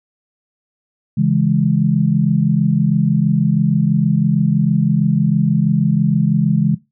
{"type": "chord", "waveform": "sine", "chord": "C# minor", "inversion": "none", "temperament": "equal", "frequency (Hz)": [138.59, 164.81, 207.7], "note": ["C#3", "E3", "G#3"], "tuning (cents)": [0, 0, 0], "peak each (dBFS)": -16, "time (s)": [1.17, 6.75], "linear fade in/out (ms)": 10, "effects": ["noise-tail reverb RT60 0.2 s tail -17 dB re dry"]}